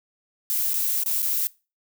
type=noise with dropouts; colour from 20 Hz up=violet; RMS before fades=-24 dBFS; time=0.5-1.47 s; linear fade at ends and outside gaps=0 ms; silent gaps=0.734-0.741 / 1.035-1.061 / 1.22-1.227 s; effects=noise-tail reverb RT60 0.3 s tail -22 dB re dry